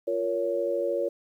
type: chord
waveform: sine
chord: Bb minor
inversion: second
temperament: just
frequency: 349.6 / 466.2 / 559.4 Hz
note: F4 / Bb4 / Db5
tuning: +2 / 0 / +16 cents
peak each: -31 / -30 / -27 dBFS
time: 0.07-1.09 s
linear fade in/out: 10 ms
effects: 10-bit